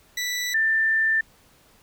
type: tone pair in turn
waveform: 20% pulse / sine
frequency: 1971 / 1781.1 Hz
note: B6 / A6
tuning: -4 / +21 cents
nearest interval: major second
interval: 175 cents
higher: first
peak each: -20 / -18 dBFS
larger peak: second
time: 0.17-0.54 / 0.54-1.21 s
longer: second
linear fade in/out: 5 ms
effects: pink hiss -57 dBFS RMS until 1.82 s